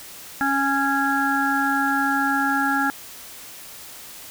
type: harmonic tone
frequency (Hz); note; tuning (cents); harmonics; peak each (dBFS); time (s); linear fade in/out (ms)
276; C#4; -7; 1 / 3 / 5 / 6; -24 / -24 / -24 / -24; 0.41-2.9; 0
effects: white hiss -40 dBFS RMS until 4.3 s